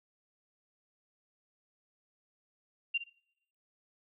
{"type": "tone with echo", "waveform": "sine", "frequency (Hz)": 2773, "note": "F7", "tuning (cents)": -13, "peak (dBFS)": -27, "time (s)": [2.94, 2.98], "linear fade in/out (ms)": 10, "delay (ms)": 61, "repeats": 2, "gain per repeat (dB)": -12, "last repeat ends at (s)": 3.102, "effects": ["noise-tail reverb RT60 0.8 s tail -25 dB re dry"]}